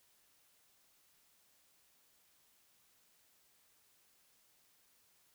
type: silence
effects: white hiss -71 dBFS RMS until 5.34 s